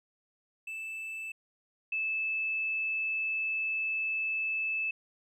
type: tone pair in turn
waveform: triangle / sine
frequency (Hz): 2637 / 2620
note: E7 / E7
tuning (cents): 0 / -11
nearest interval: unison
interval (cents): 11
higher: first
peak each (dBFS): -35 / -29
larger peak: second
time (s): 0.67-1.32 / 1.92-4.91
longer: second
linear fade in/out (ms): 5
effects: none